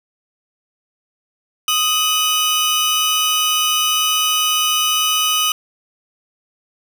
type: tone pair together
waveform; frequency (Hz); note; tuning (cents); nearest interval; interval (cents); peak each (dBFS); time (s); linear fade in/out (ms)
sawtooth; 1251 / 2975; D#6 / F#7; +9 / +9; octave + minor third; 1500; -16 / -13; 1.68-5.52; 2
effects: none